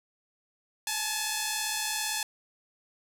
5% pulse tone pair together, 847.4 / 885 Hz, G#5 / A5, +35 / +10 cents, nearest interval minor second, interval 75 cents, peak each -19 / -21 dBFS, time 0.87-2.23 s, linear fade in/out 2 ms, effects 8-bit

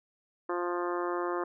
harmonic tone, 175.7 Hz, F3, 11 cents sharp, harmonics 2 / 3 / 4 / 5 / 6 / 7 / 8 / 9 / 10, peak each -32 / -38 / -40 / -42 / -37 / -39 / -46 / -47 / -48 dBFS, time 0.49-1.44 s, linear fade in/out 5 ms, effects none

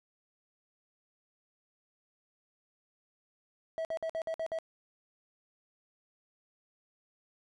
triangle tone bursts, 649 Hz, E5, 27 cents flat, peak -30 dBFS, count 7, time 3.78-4.587 s, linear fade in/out 0 ms, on 69 ms, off 54 ms, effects resampled to 24000 Hz

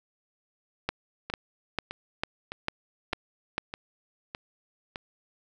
two click trains, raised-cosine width 0.3 ms, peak -11 / -19 dBFS, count 7 / 7, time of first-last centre 0.89-3.581 / 1.3-4.959 s, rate 2.23 / 1.64 Hz, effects none

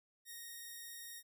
5% pulse tone, 1864.7 Hz, A#6, in tune, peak -37 dBFS, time 0.25-1.23 s, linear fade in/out 50 ms, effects none

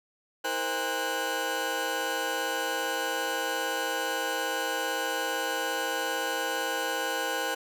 30% pulse tone cluster, 323.7 / 464.4 / 522 / 806 / 1476 Hz, E4 / A#4 / C5 / G5 / F#6, -31 / -7 / -4 / +48 / -5 cents, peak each -38 / -34 / -32 / -31 / -30 dBFS, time 0.44-7.55 s, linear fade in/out 10 ms, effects none

